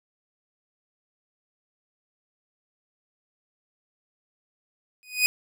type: tone with exponential growth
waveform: sawtooth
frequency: 2489 Hz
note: D#7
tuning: in tune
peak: -11 dBFS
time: 5.03-5.26 s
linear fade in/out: 0 ms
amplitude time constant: 49 ms
effects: none